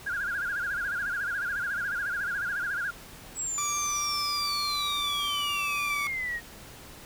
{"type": "tone with vibrato", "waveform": "sine", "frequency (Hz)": 1518, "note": "F#6", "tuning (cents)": 44, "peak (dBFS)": -28, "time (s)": [0.06, 2.91], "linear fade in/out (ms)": 10, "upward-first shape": "sine", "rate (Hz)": 14, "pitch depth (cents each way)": 150}
{"type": "exponential sweep", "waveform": "sine", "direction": "down", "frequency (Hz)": [7840, 1847], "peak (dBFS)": -29, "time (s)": [3.35, 6.41], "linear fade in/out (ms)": 50}
{"type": "tone with pitch glide", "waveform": "sawtooth", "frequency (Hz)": [1174.7, 1162.5], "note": ["D6", "D6"], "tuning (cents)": [0, -18], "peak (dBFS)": -27, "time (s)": [3.58, 6.07], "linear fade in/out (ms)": 0, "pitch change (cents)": -18, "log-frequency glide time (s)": [4.02, 5.17]}
{"effects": ["pink hiss -47 dBFS RMS until 7.05 s"]}